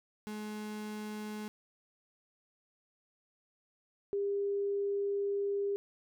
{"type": "tone pair in turn", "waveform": ["35% pulse", "sine"], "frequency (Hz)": [212.2, 401.4], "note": ["G#3", "G4"], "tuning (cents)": [38, 41], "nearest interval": "major seventh", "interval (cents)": 1103, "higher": "second", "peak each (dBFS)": [-37, -30], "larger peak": "second", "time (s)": [[0.27, 1.48], [4.13, 5.76]], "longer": "second", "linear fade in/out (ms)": 0, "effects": []}